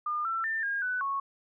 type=tone with pitch steps; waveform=sine; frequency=1210 / 1341 / 1790 / 1623 / 1495 / 1103 Hz; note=D#6 / E6 / A6 / G#6 / F#6 / C#6; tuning=-49 / +29 / +29 / -40 / +17 / -9 cents; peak=-28 dBFS; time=0.06-1.2 s; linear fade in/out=5 ms; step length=190 ms; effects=none